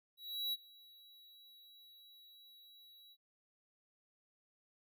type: tone with ADSR envelope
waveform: square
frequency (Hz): 3901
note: B7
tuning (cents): -22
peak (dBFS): -35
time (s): 0.17-3.17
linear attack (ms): 360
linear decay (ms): 33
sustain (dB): -24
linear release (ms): 51
effects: none